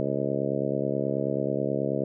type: harmonic tone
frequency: 69.3 Hz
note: C#2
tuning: in tune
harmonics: 2 / 3 / 4 / 5 / 6 / 7 / 8 / 9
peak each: -33 / -33 / -33 / -33 / -33 / -33 / -33 / -33 dBFS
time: 0-2.04 s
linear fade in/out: 0 ms
effects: none